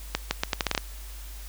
accelerating click train, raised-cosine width 0.2 ms, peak -6 dBFS, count 9, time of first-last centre 0.15-0.778 s, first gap 160 ms, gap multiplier 0.78, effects added 50 Hz sine -38 dBFS peak until 1.48 s + white hiss -47 dBFS RMS until 1.48 s

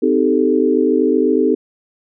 sine chord, A half-diminished seventh, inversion first, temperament equal with one note detuned, 257.9 / 311.1 / 392 / 440 Hz, C4 / Eb4 / G4 / A4, -25 / 0 / 0 / 0 cents, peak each -17 dBFS, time 0.02-1.55 s, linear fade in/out 10 ms, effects none

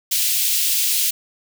white high-pass noise, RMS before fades -19 dBFS, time 0.11-1.11 s, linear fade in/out 10 ms, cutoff 2600 Hz, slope 24 dB/octave, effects none

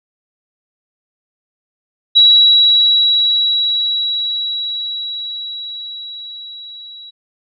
sine tone with level ramp, 3894 Hz, B7, 25 cents flat, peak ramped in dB -4 to -32 dBFS, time 2.15-7.11 s, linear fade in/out 20 ms, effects none

